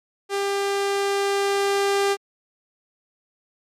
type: tone with level ramp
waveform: sawtooth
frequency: 398.2 Hz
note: G4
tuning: 27 cents sharp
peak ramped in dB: -18 to -14 dBFS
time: 0.29-2.17 s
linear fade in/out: 50 ms
effects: low-pass 10000 Hz 12 dB/octave + MP3 96 kbps